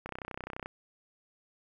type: click train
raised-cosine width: 0.5 ms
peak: -23 dBFS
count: 20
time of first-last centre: 0.06-0.659 s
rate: 31.7 Hz
effects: 10-bit